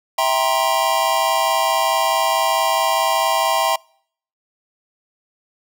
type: chord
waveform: square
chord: C dominant seventh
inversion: first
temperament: just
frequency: 654.1 / 784.9 / 941.9 / 1046.5 Hz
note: E5 / G5 / Bb5 / C6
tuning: -14 / +2 / +18 / 0 cents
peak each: -22 dBFS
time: 0.18-3.76 s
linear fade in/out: 5 ms
effects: noise-tail reverb RT60 0.6 s tail -26 dB re dry